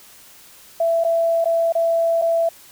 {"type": "tone with dropouts", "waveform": "sine", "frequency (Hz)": 666, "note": "E5", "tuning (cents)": 18, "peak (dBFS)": -15, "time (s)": [0.8, 2.49], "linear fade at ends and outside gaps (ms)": 5, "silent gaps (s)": [[1.039, 1.047], [1.444, 1.455], [1.724, 1.751], [2.216, 2.22]], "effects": ["white hiss -46 dBFS RMS until 2.71 s"]}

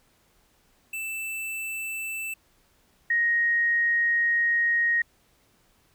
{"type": "tone pair in turn", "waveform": ["square", "sine"], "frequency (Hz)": [2650, 1873.8], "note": ["E7", "A#6"], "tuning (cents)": [9, 8], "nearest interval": "tritone", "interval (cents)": 601, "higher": "first", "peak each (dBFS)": [-31, -20], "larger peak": "second", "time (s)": [[0.93, 2.34], [3.1, 5.02]], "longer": "second", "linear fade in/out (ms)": 5, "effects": ["pink hiss -64 dBFS RMS until 5.94 s"]}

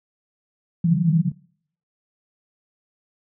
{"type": "band-pass noise", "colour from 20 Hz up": "pink", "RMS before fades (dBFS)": -19, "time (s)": [0.84, 1.32], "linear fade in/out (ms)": 5, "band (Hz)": [150, 180], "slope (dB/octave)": 96, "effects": ["noise-tail reverb RT60 0.6 s tail -23 dB re dry"]}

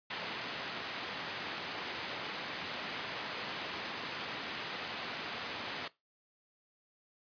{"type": "band-pass noise", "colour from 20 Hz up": "white", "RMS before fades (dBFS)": -41, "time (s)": [0.1, 5.88], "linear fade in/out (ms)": 5, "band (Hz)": [140, 3200], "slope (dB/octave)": 12, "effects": ["noise-tail reverb RT60 0.2 s tail -19 dB re dry", "resampled to 11025 Hz"]}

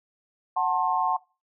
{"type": "chord", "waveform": "sine", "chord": "F# diminished", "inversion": "none", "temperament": "just", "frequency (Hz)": [740, 888, 1065.6], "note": ["F#5", "A5", "C6"], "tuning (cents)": [0, 16, 31], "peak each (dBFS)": -26, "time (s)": [0.56, 1.17], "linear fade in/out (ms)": 10, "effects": ["noise-tail reverb RT60 0.3 s tail -21 dB re dry"]}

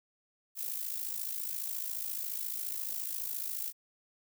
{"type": "noise with amplitude modulation", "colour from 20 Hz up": "violet", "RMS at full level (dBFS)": -34, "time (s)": [0.55, 3.73], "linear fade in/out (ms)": 50, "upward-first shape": "sine", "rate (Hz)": 54.4, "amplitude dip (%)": 70, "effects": []}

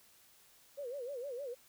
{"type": "tone with vibrato", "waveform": "sine", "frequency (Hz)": 523.3, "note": "C5", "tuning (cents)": 0, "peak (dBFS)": -39, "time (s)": [0.77, 1.55], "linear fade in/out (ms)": 20, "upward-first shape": "sine", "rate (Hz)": 6.5, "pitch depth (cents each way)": 180, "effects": ["white hiss -64 dBFS RMS until 1.68 s"]}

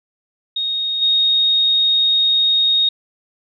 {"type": "tone with level steps", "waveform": "sine", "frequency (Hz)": 3729, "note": "A#7", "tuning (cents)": 0, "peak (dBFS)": [-18, -12], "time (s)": [0.56, 2.89], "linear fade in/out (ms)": 5, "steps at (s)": 1.01, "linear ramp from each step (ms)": 20, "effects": []}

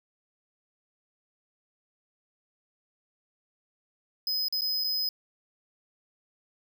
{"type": "tone with dropouts", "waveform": "square", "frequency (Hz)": 5040, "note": "D#8", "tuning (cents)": 21, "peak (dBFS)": -27, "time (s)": [4.27, 5.09], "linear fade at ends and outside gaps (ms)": 2, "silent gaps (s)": [[4.484, 4.525], [4.61, 4.618], [4.839, 4.843]], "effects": []}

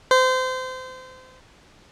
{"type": "tone with exponential decay", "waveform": "20% pulse", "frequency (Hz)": 515, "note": "C5", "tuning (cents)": -28, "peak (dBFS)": -7, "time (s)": [0.11, 1.4], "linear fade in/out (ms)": 1, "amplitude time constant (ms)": 280, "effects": ["pink hiss -52 dBFS RMS until 1.91 s", "low-pass 6000 Hz 12 dB/octave"]}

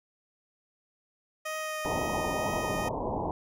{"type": "tone with vibrato", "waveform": "15% pulse", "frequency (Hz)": 622.3, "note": "D#5", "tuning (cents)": 0, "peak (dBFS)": -26, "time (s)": [1.45, 2.89], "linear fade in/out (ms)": 10, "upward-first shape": "triangle", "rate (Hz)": 2.1, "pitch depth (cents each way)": 11}
{"type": "low-pass noise", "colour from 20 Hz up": "white", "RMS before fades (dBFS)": -32, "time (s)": [1.85, 3.31], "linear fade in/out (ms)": 0, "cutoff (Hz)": 1000, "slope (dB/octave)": 96}
{"effects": []}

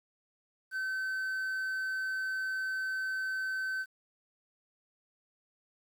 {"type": "tone with quantisation", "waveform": "triangle", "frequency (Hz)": 1533, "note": "G6", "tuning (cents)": -39, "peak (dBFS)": -30, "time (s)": [0.71, 3.86], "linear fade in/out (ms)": 50, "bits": 10, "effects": []}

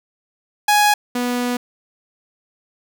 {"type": "tone pair in turn", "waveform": "sawtooth", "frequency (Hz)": [833, 245.2], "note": ["G#5", "B3"], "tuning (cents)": [5, -12], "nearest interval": "octave + major sixth", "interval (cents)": 2117, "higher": "first", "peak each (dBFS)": [-8, -15], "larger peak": "first", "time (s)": [[0.68, 0.94], [1.15, 1.57]], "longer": "second", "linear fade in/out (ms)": 5, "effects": []}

